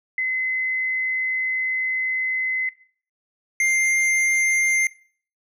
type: tone pair in turn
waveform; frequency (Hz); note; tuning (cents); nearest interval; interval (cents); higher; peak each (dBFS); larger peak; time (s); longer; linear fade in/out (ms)
sine / square; 2042 / 2101; C7 / C7; -43 / +7; unison; 50; second; -20 / -18; second; 0.18-2.69 / 3.6-4.87; first; 2
effects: noise-tail reverb RT60 0.5 s tail -20 dB re dry + low-pass 11000 Hz 12 dB/octave